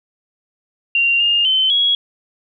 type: tone with pitch steps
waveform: sine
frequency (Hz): 2768 / 2823 / 3070 / 3326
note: F7 / F7 / G7 / G#7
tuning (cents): -16 / +18 / -37 / +2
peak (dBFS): -12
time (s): 0.95-1.95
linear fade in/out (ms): 2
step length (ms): 250
effects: none